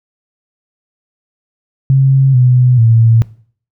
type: tone with pitch steps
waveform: sine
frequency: 134.7 / 125.3 / 114.1 Hz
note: C#3 / B2 / A#2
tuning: -49 / +25 / -37 cents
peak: -5 dBFS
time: 1.9-3.22 s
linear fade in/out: 0 ms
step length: 440 ms
effects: noise-tail reverb RT60 0.5 s tail -20 dB re dry